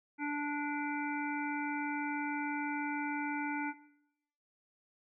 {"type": "harmonic tone", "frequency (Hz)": 292.3, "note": "D4", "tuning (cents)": -8, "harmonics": [1, 3, 5, 7, 8], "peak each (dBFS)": [-35, -40, -42, -43, -44], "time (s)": [0.18, 3.74], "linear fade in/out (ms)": 50, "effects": ["noise-tail reverb RT60 0.8 s tail -17 dB re dry"]}